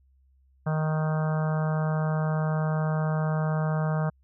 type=harmonic tone; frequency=155.9 Hz; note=D#3; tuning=4 cents sharp; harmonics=1 / 3 / 4 / 5 / 6 / 7 / 8 / 9 / 10; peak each=-24 / -38 / -34 / -38 / -41 / -41 / -40 / -44 / -42 dBFS; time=0.66-4.1 s; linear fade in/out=10 ms; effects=added 66 Hz sine -59 dBFS peak until 4.23 s